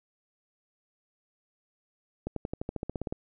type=accelerating click train; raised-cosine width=2 ms; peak=-19 dBFS; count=13; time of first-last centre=2.27-3.125 s; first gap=93 ms; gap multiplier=0.95; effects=none